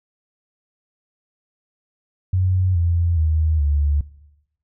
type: tone with pitch steps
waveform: sine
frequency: 92.5 / 85.31 / 78.69 / 72.57 Hz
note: F#2 / F2 / D#2 / D2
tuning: 0 / -40 / +20 / -20 cents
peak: -15 dBFS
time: 2.33-4.01 s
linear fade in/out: 5 ms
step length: 420 ms
effects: noise-tail reverb RT60 0.9 s tail -19 dB re dry